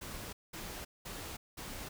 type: noise bursts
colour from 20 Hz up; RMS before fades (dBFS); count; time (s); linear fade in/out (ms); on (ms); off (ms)
pink; -44; 4; 0.01-1.89; 10; 320; 200
effects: none